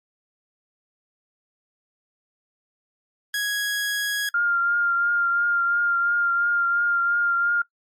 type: tone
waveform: sawtooth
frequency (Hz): 1661.2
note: G#6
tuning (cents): 0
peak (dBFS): -19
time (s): 3.34-4.29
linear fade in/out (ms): 2
type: tone with vibrato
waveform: sine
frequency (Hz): 1400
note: F6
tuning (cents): +4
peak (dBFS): -18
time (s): 4.34-7.62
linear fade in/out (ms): 5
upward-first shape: triangle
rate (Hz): 2.9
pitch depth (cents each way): 24
effects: noise-tail reverb RT60 0.1 s tail -20 dB re dry + MP3 64 kbps